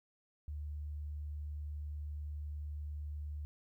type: tone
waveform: sine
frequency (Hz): 74.3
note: D2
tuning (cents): +21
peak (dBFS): -39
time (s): 0.48-3.45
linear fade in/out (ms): 0
effects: 13-bit